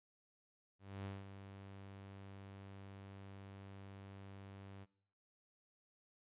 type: tone with ADSR envelope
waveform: sawtooth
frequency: 98 Hz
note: G2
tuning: in tune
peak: -39 dBFS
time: 0.79-4.86 s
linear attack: 260 ms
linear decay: 190 ms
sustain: -9 dB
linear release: 33 ms
effects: noise-tail reverb RT60 0.6 s tail -21 dB re dry + resampled to 8000 Hz